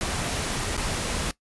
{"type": "noise with dropouts", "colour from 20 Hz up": "pink", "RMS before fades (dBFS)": -28, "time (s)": [0.01, 1.31], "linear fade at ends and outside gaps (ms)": 0, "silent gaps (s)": [0.767, 0.777], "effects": ["noise-tail reverb RT60 0.1 s tail -18 dB re dry", "resampled to 24000 Hz"]}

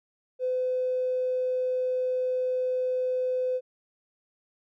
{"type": "tone with tanh clipping", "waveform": "triangle", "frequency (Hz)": 508, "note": "B4", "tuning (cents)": 49, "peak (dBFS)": -24, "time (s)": [0.39, 3.61], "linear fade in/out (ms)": 50, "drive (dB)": 2, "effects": []}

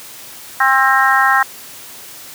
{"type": "harmonic tone", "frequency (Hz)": 266.1, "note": "C4", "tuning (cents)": 29, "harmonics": [3, 4, 5, 6, 7], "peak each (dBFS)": [-16, -16, -16, -16, -16], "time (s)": [0.6, 1.43], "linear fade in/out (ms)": 5, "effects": ["white hiss -35 dBFS RMS until 2.34 s", "high-pass 80 Hz 12 dB/octave"]}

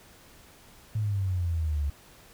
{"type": "exponential sweep", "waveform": "sine", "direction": "down", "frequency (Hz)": [110, 70], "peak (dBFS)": -25, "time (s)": [0.95, 1.9], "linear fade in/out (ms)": 5, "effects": ["pink hiss -54 dBFS RMS until 2.33 s"]}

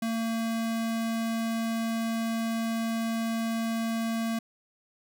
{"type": "tone", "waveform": "square", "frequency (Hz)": 227, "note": "A#3", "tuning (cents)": -46, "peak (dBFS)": -28, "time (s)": [0.02, 4.39], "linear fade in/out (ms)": 5, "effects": []}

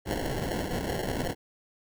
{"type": "noise with sample-and-hold", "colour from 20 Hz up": "white", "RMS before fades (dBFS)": -31, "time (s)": [0.05, 1.35], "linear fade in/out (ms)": 50, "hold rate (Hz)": 1225, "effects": []}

